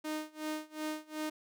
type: tone with tremolo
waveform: sawtooth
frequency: 308.3 Hz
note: D#4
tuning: 16 cents flat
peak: -30 dBFS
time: 0.04-1.3 s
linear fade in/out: 10 ms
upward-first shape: sine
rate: 2.7 Hz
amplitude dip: 95%
effects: none